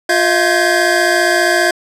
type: tone cluster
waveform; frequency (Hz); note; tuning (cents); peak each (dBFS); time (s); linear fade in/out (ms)
square; 352.1 / 639 / 694 / 1556 / 1677; F4 / D#5 / F5 / G6 / G#6; +14 / +46 / -11 / -13 / +16; -18; 0.09-1.71; 5
effects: low-pass 11000 Hz 12 dB/octave